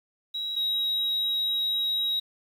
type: tone pair in turn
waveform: sine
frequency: 3864 / 3826 Hz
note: B7 / A#7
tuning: -39 / +44 cents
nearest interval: unison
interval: 17 cents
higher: first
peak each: -28 / -22 dBFS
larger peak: second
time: 0.34-0.56 / 0.56-2.2 s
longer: second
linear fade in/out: 10 ms
effects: tanh soft clip ceiling -22 dBFS + 9-bit